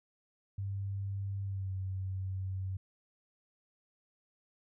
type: tone with pitch glide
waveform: sine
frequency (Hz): 98.6 to 94.8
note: G2 to F#2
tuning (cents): +11 to +43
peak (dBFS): -34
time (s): 0.58-2.77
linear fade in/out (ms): 5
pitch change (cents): -68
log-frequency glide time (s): 1.44-1.72
effects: none